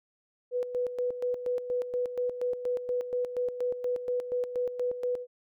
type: tone with tremolo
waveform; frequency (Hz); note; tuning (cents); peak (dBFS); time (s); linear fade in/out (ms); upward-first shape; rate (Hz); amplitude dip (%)
sine; 493.9; B4; 0; -26; 0.51-5.27; 50; square; 4.2; 65
effects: none